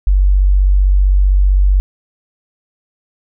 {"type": "tone", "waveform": "sine", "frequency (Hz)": 47.77, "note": "G1", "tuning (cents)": -44, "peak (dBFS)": -7, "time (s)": [0.07, 1.8], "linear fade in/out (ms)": 0, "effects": []}